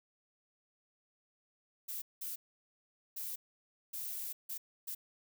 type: noise bursts at uneven times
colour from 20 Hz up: violet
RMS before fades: -41 dBFS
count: 6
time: 1.88-2.02 / 2.21-2.36 / 3.16-3.36 / 3.93-4.33 / 4.49-4.58 / 4.87-4.95 s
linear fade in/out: 10 ms
effects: none